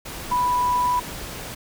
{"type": "tone in noise", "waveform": "sine", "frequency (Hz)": 987.8, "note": "B5", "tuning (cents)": 0, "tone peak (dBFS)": -18, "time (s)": [0.31, 1], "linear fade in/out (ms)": 10, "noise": "pink", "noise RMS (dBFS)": -34, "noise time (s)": [0.05, 1.55], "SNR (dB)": 13, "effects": []}